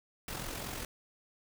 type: noise with amplitude modulation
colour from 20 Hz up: pink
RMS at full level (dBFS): -38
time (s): 0.28-0.85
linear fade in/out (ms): 2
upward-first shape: sine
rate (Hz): 44.4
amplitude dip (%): 50
effects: none